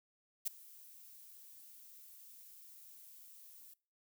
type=noise with ADSR envelope; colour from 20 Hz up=violet; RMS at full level=-33 dBFS; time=0.45-3.74 s; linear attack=22 ms; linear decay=8 ms; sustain=-24 dB; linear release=7 ms; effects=noise-tail reverb RT60 0.4 s tail -23 dB re dry